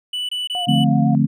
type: tone bursts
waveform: triangle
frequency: 2970 Hz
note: F#7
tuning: 6 cents sharp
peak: -20 dBFS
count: 4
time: 0.13-0.842 s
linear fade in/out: 5 ms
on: 160 ms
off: 24 ms
type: tone with vibrato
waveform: sine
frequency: 712 Hz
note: F5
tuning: 33 cents sharp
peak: -24 dBFS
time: 0.55-1.15 s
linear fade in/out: 0 ms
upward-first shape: sine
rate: 7.9 Hz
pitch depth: 30 cents each way
type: chord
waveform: sine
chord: D minor seventh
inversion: none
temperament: equal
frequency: 146.83 / 174.61 / 220 / 261.6 Hz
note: D3 / F3 / A3 / C4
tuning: 0 / 0 / 0 / 0 cents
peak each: -17 / -22 / -17 / -20 dBFS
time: 0.67-1.27 s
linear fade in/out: 20 ms
effects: none